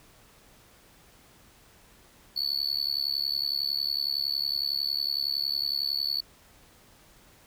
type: tone with amplitude modulation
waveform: triangle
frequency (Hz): 4435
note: C#8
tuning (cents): 0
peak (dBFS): -21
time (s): 2.36-6.21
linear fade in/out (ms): 10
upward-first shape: sine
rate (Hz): 70.9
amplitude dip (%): 100
effects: pink hiss -57 dBFS RMS until 7.46 s